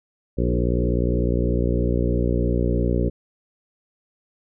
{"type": "harmonic tone with a mistuned harmonic", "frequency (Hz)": 59.8, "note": "A#1", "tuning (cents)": 45, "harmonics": [1, 2, 3, 4, 5, 6, 7, 8, 9], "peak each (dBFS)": [-22, -25, -27, -28, -29, -30, -30, -31, -32], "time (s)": [0.37, 3.1], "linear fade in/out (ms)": 20, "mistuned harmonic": 6, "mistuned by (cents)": 15, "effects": []}